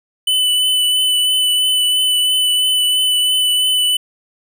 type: tone with vibrato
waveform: square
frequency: 2998 Hz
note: F#7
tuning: 22 cents sharp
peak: -13 dBFS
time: 0.27-3.97 s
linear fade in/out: 5 ms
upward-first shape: triangle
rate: 3 Hz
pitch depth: 17 cents each way
effects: none